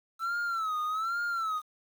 triangle tone with vibrato, 1318.5 Hz, E6, in tune, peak -27 dBFS, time 0.19-1.62 s, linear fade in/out 50 ms, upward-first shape sine, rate 1.2 Hz, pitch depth 120 cents each way, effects 9-bit

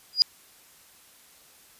sine tone with exponential growth, 4880 Hz, D#8, 34 cents flat, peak -10 dBFS, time 0.13-0.22 s, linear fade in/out 0 ms, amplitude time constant 19 ms, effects white hiss -55 dBFS RMS until 1.79 s + resampled to 32000 Hz

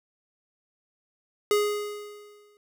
square tone with exponential decay, 415.3 Hz, G#4, in tune, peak -19 dBFS, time 1.51-2.57 s, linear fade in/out 1 ms, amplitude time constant 230 ms, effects none

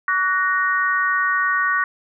sine chord, F# major, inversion second, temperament equal with one note detuned, 1136.6 / 1480 / 1864.7 Hz, C#6 / F#6 / A#6, +43 / 0 / 0 cents, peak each -21 dBFS, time 0.08-1.84 s, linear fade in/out 2 ms, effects none

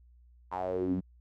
sawtooth tone with band-pass filter sweep, 92.5 Hz, F#2, in tune, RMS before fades -32 dBFS, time 0.51-1.01 s, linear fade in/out 20 ms, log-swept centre 1000 to 200 Hz, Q 7, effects added 60 Hz sine -56 dBFS peak until 1.2 s

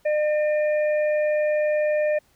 harmonic tone, 604 Hz, D5, 48 cents sharp, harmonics 1 / 3 / 4, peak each -19 / -33 / -36 dBFS, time 0.05-2.19 s, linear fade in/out 10 ms, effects pink hiss -62 dBFS RMS until 2.35 s

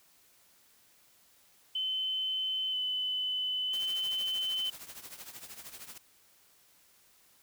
sine tone with vibrato, 3036 Hz, F#7, 44 cents sharp, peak -30 dBFS, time 1.75-4.7 s, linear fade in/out 5 ms, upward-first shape square, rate 0.51 Hz, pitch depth 11 cents each way
white noise with tremolo, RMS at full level -44 dBFS, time 3.73-5.98 s, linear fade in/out 5 ms, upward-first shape triangle, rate 13 Hz, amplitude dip 80%
effects white hiss -64 dBFS RMS until 7.42 s

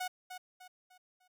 sawtooth tone with echo, 735 Hz, F#5, 12 cents flat, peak -31 dBFS, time 0-0.08 s, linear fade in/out 10 ms, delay 300 ms, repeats 4, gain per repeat -8 dB, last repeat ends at 1.28 s, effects none

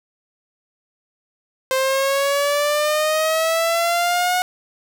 sawtooth exponential sweep, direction up, 522 to 731 Hz, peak -13 dBFS, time 1.71-4.42 s, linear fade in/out 0 ms, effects none

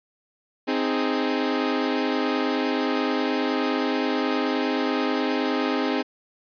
sawtooth chord, Ab major, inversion first, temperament equal, 261.6 / 311.1 / 415.3 Hz, C4 / Eb4 / Ab4, 0 / 0 / 0 cents, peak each -21 / -23 / -24 dBFS, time 0.67-6.03 s, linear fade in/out 20 ms, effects resampled to 11025 Hz

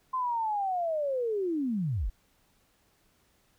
sine linear sweep, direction down, 1046.5 to 32.16 Hz, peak -27 dBFS, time 0.13-2.1 s, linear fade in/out 10 ms, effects pink hiss -68 dBFS RMS until 3.58 s

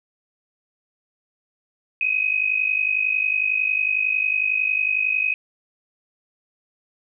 sine tone pair together, 2498 / 2549 Hz, D#7 / D#7, +6 / +41 cents, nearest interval unison, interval 35 cents, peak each -22 / -21 dBFS, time 2.01-5.34 s, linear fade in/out 2 ms, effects none

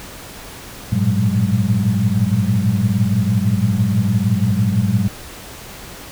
sine tone cluster, 101.3 / 112.7 / 118.9 / 184.3 / 203.4 Hz, G#2 / A2 / A#2 / F#3 / G#3, -43 / +42 / +35 / -7 / -36 cents, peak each -20 dBFS, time 0.92-5.08 s, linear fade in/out 5 ms, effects pink hiss -35 dBFS RMS until 6.11 s

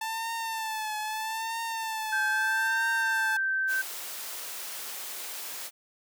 sawtooth tone with vibrato, 884 Hz, A5, 8 cents sharp, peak -27 dBFS, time 0.01-3.37 s, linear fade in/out 5 ms, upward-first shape triangle, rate 0.78 Hz, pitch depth 66 cents each way
sine tone with pitch glide, 1568 to 1551.8 Hz, G6 to G6, 0 to -18 cents, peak -25 dBFS, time 2.12-3.82 s, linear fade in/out 10 ms, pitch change -18 cents, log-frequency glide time 3.35-3.52 s
white high-pass noise, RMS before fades -38 dBFS, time 3.67-5.71 s, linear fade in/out 50 ms, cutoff 410 Hz, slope 12 dB/octave
effects none

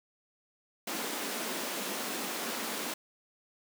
pink high-pass noise, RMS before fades -36 dBFS, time 0.87-2.94 s, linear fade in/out 5 ms, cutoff 200 Hz, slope 48 dB/octave, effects none

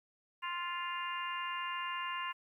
harmonic tone, 349.2 Hz, F4, in tune, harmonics 3 / 4 / 5 / 6 / 7 / 8, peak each -38 / -48 / -44 / -47 / -51 / -43 dBFS, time 0.42-2.33 s, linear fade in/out 20 ms, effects 12-bit

